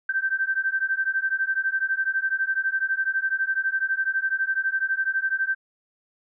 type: beating tone pair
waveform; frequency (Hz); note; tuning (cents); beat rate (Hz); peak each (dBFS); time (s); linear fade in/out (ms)
sine; 1553 / 1565; G6 / G6; -17 / -3; 12; -25; 0.09-5.55; 5
effects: none